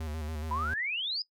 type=tone with vibrato; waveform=square; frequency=77.5 Hz; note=D#2; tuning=6 cents flat; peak=-35 dBFS; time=0-0.74 s; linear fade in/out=5 ms; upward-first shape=square; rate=7.1 Hz; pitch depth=52 cents each way
type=exponential sweep; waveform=sine; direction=up; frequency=955 to 5070 Hz; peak=-30 dBFS; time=0.51-1.22 s; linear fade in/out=2 ms
effects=noise-tail reverb RT60 0.1 s tail -18 dB re dry